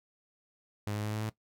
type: tone with pitch steps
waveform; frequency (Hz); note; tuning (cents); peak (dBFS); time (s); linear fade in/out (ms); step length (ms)
sawtooth; 103.83 / 105.1 / 106.38 / 107.68 / 108.99; G#2 / G#2 / G#2 / A2 / A2; 0 / +21 / +42 / -37 / -16; -29; 0.87-1.295; 0; 85
effects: noise-tail reverb RT60 0.1 s tail -17 dB re dry